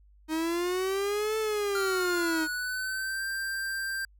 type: linear two-way sweep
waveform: 45% pulse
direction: up then down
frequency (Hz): 311.1 to 440.3 to 311.1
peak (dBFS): -27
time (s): 0.28-2.48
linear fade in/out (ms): 50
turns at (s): 1.38
type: tone with pitch glide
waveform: square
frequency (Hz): 1396.9 to 1577.1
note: F6 to G6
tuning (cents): 0 to +10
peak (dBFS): -31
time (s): 1.75-4.05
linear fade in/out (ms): 2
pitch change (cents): +210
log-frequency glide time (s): 1.97-3.23
effects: added 50 Hz sine -55 dBFS peak until 4.19 s